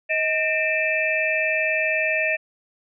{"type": "tone cluster", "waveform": "sine", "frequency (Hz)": [631, 1816, 2372, 2620], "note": ["D#5", "A#6", "D7", "E7"], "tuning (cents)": [24, -46, 17, -11], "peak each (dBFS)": -25, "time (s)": [0.09, 2.37], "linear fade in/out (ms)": 20, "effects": []}